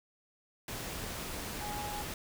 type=tone in noise; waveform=sine; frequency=830.6 Hz; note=G#5; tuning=in tune; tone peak=-39 dBFS; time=1.61-2.02 s; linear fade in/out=2 ms; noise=pink; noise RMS=-40 dBFS; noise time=0.68-2.14 s; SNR=-2 dB; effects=none